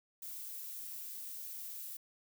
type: noise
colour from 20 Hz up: violet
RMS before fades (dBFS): -45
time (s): 0.22-1.97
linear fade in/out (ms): 5
effects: none